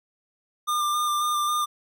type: tone with vibrato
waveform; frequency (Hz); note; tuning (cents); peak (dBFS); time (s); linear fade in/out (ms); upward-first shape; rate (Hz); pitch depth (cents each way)
square; 1200; D6; +37; -23; 0.67-1.66; 20; square; 3.7; 15
effects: none